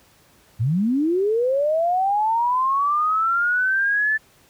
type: linear sweep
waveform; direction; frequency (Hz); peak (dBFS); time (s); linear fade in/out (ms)
sine; up; 100.4 to 1760; -17; 0.59-4.18; 20
effects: pink hiss -55 dBFS RMS until 4.49 s + high-pass 60 Hz 12 dB/octave